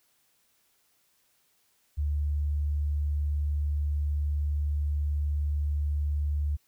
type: tone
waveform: sine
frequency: 73.42 Hz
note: D2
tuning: in tune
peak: -25 dBFS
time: 1.97-6.57 s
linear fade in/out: 20 ms
effects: white hiss -69 dBFS RMS until 6.67 s